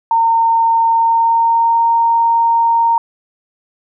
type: tone with pitch glide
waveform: sine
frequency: 914 to 924.6 Hz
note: A#5 to A#5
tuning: -34 to -14 cents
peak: -9 dBFS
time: 0.11-2.98 s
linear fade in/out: 2 ms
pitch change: +20 cents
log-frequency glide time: 0.92-1.86 s
effects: none